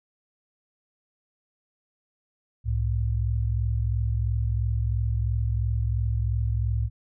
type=tone pair together; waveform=sine; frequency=65.41 / 108.36 Hz; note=C2 / A2; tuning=0 / -26 cents; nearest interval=major sixth; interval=874 cents; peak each=-25 dBFS; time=2.64-6.9 s; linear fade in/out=50 ms; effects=none